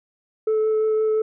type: tone with vibrato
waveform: sine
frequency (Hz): 435.2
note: A4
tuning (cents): -19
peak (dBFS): -15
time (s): 0.47-1.22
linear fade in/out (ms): 5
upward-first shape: triangle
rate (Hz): 5.8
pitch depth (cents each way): 10
effects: tanh soft clip ceiling -16 dBFS